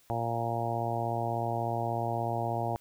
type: harmonic tone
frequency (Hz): 116.54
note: A#2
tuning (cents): 0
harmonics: 1 / 2 / 3 / 4 / 5 / 6 / 7 / 8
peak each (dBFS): -34 / -41 / -39 / -41 / -38 / -34 / -36 / -40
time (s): 0.1-2.76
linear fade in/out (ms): 0
effects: white hiss -63 dBFS RMS until 2.8 s